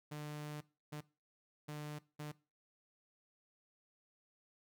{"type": "tone bursts at uneven times", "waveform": "sawtooth", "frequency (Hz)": 149.5, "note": "D3", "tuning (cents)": 31, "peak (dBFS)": -39, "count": 4, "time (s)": [[0.11, 0.61], [0.92, 1.01], [1.68, 1.99], [2.19, 2.32]], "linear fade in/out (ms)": 10, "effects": ["noise-tail reverb RT60 0.3 s tail -19 dB re dry"]}